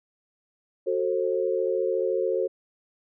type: chord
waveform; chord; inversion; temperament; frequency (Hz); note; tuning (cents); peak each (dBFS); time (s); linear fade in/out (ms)
sine; F# diminished; none; just; 370 / 444 / 532.8; F#4 / A4 / C5; 0 / +16 / +31; -27; 0.86-2.48; 20
effects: none